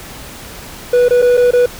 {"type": "tone with dropouts", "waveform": "triangle", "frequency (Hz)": 490, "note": "B4", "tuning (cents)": -14, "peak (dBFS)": -5, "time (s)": [0.93, 1.66], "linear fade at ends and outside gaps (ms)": 5, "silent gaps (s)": [[1.085, 1.107], [1.219, 1.223], [1.371, 1.375], [1.509, 1.533]], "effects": ["pink hiss -32 dBFS RMS until 1.79 s"]}